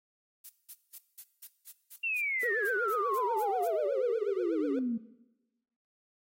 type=noise bursts; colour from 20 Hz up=violet; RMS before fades=-44 dBFS; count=14; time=0.44-3.68 s; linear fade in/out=10 ms; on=55 ms; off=190 ms
type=exponential sweep; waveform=sine; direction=down; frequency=2776 to 223 Hz; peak=-29 dBFS; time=2.03-4.98 s; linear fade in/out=10 ms
type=tone with vibrato; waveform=triangle; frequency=439 Hz; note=A4; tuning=4 cents flat; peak=-30 dBFS; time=2.43-4.79 s; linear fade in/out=2 ms; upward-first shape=triangle; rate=8.2 Hz; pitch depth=260 cents each way
effects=noise-tail reverb RT60 1.0 s tail -17 dB re dry + AAC 48 kbps